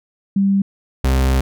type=tone pair in turn; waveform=sine / 40% pulse; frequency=196.7 / 65.64 Hz; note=G3 / C2; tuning=+6 / +6 cents; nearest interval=octave + perfect fifth; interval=1900 cents; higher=first; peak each=-12 dBFS; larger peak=neither; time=0.36-0.62 / 1.04-1.41 s; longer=second; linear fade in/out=5 ms; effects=none